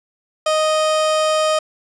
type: tone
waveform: 30% pulse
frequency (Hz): 622.3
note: D#5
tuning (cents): 0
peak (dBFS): -12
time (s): 0.46-1.59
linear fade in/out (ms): 5
effects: resampled to 22050 Hz + 7-bit